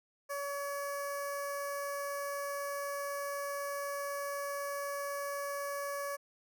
15% pulse tone with notch filter, 566 Hz, C#5, 36 cents sharp, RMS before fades -38 dBFS, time 0.29-6.17 s, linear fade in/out 20 ms, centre 3200 Hz, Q 0.54, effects none

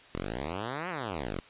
5% pulse exponential two-way sweep, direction up then down, 39.3 to 189.9 to 39.3 Hz, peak -22 dBFS, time 0.15-1.4 s, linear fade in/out 0 ms, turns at 0.89 s, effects white hiss -54 dBFS RMS until 1.49 s + resampled to 8000 Hz

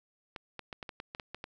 clicks, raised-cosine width 0.3 ms, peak -24 dBFS, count 10, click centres 0.362 / 0.593 / 0.728 / 0.828 / 0.892 / 1.001 / 1.149 / 1.198 / 1.346 / 1.441 s, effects none

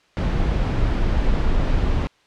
brown noise, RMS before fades -19 dBFS, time 0.17-2.07 s, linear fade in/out 0 ms, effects white hiss -58 dBFS RMS until 2.26 s + low-pass 4000 Hz 12 dB/octave

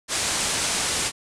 white low-pass noise, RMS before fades -25 dBFS, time 0.08-1.12 s, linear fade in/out 50 ms, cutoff 9600 Hz, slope 48 dB/octave, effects none

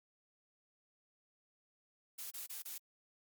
blue noise bursts, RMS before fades -45 dBFS, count 4, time 2.18-2.781 s, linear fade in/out 10 ms, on 130 ms, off 27 ms, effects Opus 48 kbps

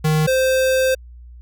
square tone pair in turn, 155.1 / 521.7 Hz, D#3 / C5, -5 / -5 cents, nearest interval octave + major sixth, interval 2100 cents, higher second, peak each -15 dBFS, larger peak neither, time 0.04-0.27 / 0.27-0.95 s, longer second, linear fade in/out 10 ms, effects added 60 Hz sine -37 dBFS peak until 1.41 s

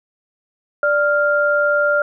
sine tone pair together, 587.3 / 1396.9 Hz, D5 / F6, 0 / 0 cents, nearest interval octave + minor third, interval 1500 cents, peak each -16 dBFS, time 0.83-2.02 s, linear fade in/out 2 ms, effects none

